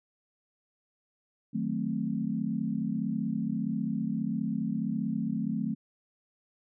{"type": "chord", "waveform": "sine", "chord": "D# diminished seventh", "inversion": "none", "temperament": "equal", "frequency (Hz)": [155.56, 185, 220, 261.6], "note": ["D#3", "F#3", "A3", "C4"], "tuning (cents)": [0, 0, 0, 0], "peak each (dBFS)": [-37, -34, -31, -35], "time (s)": [1.53, 5.75], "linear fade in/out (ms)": 20, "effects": []}